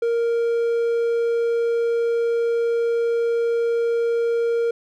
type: tone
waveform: triangle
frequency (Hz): 466.2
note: A#4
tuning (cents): 0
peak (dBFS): -16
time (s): 0.02-4.71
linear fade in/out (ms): 5
effects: none